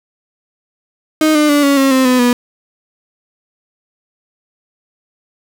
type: tone with pitch steps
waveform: 35% pulse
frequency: 311.1 / 300.5 / 290.3 / 280.4 / 270.8 / 261.6 / 252.7 / 244.1 Hz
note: D#4 / D4 / D4 / C#4 / C#4 / C4 / B3 / B3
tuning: 0 / +40 / -20 / +20 / -40 / 0 / +40 / -20 cents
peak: -7 dBFS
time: 1.21-2.33 s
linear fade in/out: 2 ms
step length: 140 ms
effects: none